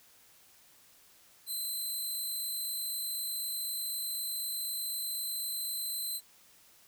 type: tone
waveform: 5% pulse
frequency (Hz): 4062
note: B7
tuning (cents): +48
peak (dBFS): -27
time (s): 1.46-6.21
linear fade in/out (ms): 50
effects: white hiss -61 dBFS RMS until 6.87 s